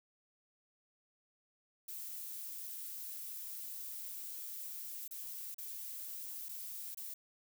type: noise with dropouts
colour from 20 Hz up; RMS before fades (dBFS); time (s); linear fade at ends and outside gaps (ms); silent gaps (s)
violet; -45; 1.88-7.14; 5; 5.079-5.109 / 5.545-5.582 / 6.486-6.49 / 6.947-6.972
effects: none